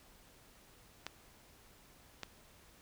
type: clicks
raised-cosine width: 0.2 ms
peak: -22 / -23 dBFS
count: 2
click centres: 1.066 / 2.233 s
effects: pink hiss -62 dBFS RMS until 2.81 s